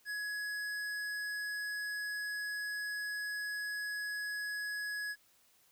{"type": "tone with tanh clipping", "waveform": "sine", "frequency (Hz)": 1679, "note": "G#6", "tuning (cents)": 18, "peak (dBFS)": -38, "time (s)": [0.05, 5.16], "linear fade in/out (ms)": 50, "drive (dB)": 16, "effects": ["white hiss -68 dBFS RMS until 5.71 s"]}